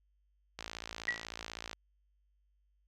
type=click train; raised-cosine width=0.2 ms; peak=-23 dBFS; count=65; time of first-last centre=0.59-1.731 s; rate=56.1 Hz
type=tone with exponential decay; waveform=sine; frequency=1934 Hz; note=B6; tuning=37 cents flat; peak=-26 dBFS; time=1.08-1.25 s; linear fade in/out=2 ms; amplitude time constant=36 ms
effects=added 50 Hz sine -70 dBFS peak until 2.87 s